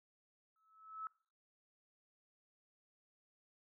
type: tone with exponential growth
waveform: sine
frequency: 1301 Hz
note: E6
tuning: 23 cents flat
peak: -39 dBFS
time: 0.56-1.07 s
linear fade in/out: 1 ms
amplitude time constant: 110 ms
effects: noise-tail reverb RT60 0.5 s tail -24 dB re dry